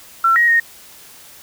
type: tone with pitch steps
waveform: sine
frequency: 1351 / 1888 / 1856 Hz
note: E6 / A#6 / A#6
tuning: +42 / +22 / -8 cents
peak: -10 dBFS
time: 0.24-0.6 s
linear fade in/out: 5 ms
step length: 120 ms
effects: white hiss -42 dBFS RMS until 1.42 s